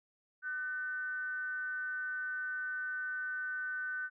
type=tone with frequency modulation; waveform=sine; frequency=1509 Hz; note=F#6; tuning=34 cents sharp; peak=-35 dBFS; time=0.42-4.1 s; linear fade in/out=50 ms; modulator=298 Hz; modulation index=0.28; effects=none